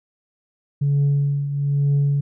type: tone with tremolo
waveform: sine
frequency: 142 Hz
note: C#3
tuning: 42 cents sharp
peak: -12 dBFS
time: 0.81-2.21 s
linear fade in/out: 10 ms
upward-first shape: triangle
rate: 1.1 Hz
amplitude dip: 70%
effects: tanh soft clip ceiling -13 dBFS